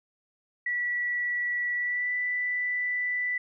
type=tone with pitch glide; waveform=sine; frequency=1947 to 1981 Hz; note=B6 to B6; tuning=-25 to +5 cents; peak=-26 dBFS; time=0.66-3.38 s; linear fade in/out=5 ms; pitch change=+30 cents; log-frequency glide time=1.76-2.13 s; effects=none